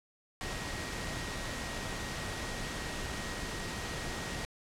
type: tone in noise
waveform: sine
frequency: 1887 Hz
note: A#6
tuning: 21 cents sharp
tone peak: -46 dBFS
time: 0.41-4.45 s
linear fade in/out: 0 ms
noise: pink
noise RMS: -38 dBFS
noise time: 0.41-4.45 s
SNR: -11 dB
effects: low-pass 8000 Hz 12 dB/octave